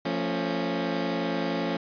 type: chord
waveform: 20% pulse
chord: F augmented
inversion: none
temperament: equal with one note detuned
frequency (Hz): 174.61 / 224.8 / 277.2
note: F3 / A3 / C#4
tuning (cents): 0 / +37 / 0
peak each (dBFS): -26 / -27 / -25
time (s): 0.05-1.77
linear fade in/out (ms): 5
effects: resampled to 11025 Hz